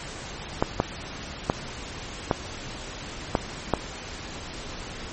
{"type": "clicks", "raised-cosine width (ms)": 1, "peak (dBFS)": -5, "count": 6, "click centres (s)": [0.625, 0.801, 1.499, 2.312, 3.352, 3.737], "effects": ["pink hiss -37 dBFS RMS until 5.12 s", "MP3 32 kbps"]}